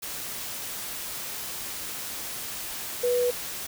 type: tone in noise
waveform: sine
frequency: 490 Hz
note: B4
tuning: 14 cents flat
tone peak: -21 dBFS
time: 3.03-3.31 s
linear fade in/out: 10 ms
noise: white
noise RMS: -35 dBFS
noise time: 0.02-3.67 s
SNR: +11 dB
effects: none